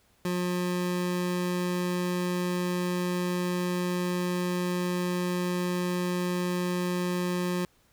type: tone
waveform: 25% pulse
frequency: 178.7 Hz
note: F3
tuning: 40 cents sharp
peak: -23 dBFS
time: 0.25-7.65 s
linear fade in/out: 2 ms
effects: pink hiss -65 dBFS RMS until 7.92 s